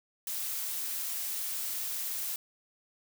blue noise, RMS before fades -35 dBFS, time 0.27-2.36 s, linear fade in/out 2 ms, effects none

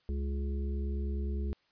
harmonic tone, 69.5 Hz, C#2, 5 cents sharp, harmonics 1 / 3 / 5 / 6, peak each -31 / -41 / -45 / -47 dBFS, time 0.09-1.53 s, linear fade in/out 0 ms, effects white hiss -71 dBFS RMS until 1.71 s + resampled to 11025 Hz

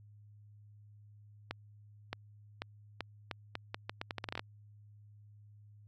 accelerating click train, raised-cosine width 0.3 ms, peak -21 dBFS, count 17, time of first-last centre 1.51-4.394 s, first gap 620 ms, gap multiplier 0.79, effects added 104 Hz sine -55 dBFS peak until 5.87 s + AAC 48 kbps

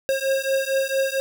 square beating tone pair, 536 / 540.4 Hz, C5 / C#5, +42 / -44 cents, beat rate 4.4 Hz, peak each -24 dBFS, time 0.09-1.2 s, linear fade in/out 0 ms, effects none

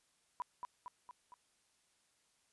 sine tone with echo, 987.8 Hz, B5, in tune, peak -36 dBFS, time 0.4-0.42 s, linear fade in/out 0 ms, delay 230 ms, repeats 4, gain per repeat -4 dB, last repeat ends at 1.34 s, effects white hiss -75 dBFS RMS until 2.52 s + resampled to 24000 Hz

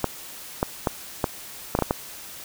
clicks, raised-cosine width 1 ms, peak -6 dBFS, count 8, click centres 0.043 / 0.629 / 0.872 / 1.242 / 1.751 / 1.789 / 1.823 / 1.909 s, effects white hiss -40 dBFS RMS until 2.44 s

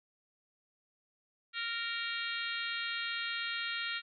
harmonic tone, 464.3 Hz, A#4, 7 cents flat, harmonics 3 / 4 / 5 / 6 / 7 / 8 / 9, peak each -40 / -41 / -42 / -43 / -43 / -44 / -45 dBFS, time 1.53-4.02 s, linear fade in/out 50 ms, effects none

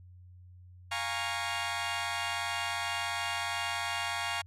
15% pulse chord, Bb minor seventh, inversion second, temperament equal with one note detuned, 698.5 / 821.1 / 932.3 / 1108.7 Hz, F5 / Ab5 / Bb5 / Db6, 0 / -20 / 0 / 0 cents, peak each -31 dBFS, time 0.91-4.42 s, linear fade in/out 10 ms, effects added 90 Hz sine -50 dBFS peak until 4.46 s + low-pass 9000 Hz 12 dB/octave

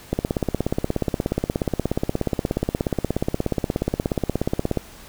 click train, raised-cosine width 2 ms, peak -7 dBFS, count 79, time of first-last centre 0.13-4.773 s, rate 16.8 Hz, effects pink hiss -44 dBFS RMS until 5.08 s

